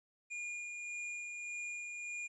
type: tone with tremolo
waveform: square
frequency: 2425 Hz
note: D#7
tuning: 45 cents flat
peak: -40 dBFS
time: 0.3-2.28 s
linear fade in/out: 20 ms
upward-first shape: sine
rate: 1.7 Hz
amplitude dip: 30%
effects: resampled to 22050 Hz + 13-bit